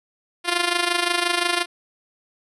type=tone with amplitude modulation; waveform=5% pulse; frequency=349.2 Hz; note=F4; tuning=in tune; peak=-5 dBFS; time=0.44-1.66 s; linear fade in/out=50 ms; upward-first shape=sine; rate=25.7 Hz; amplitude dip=70%; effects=resampled to 24000 Hz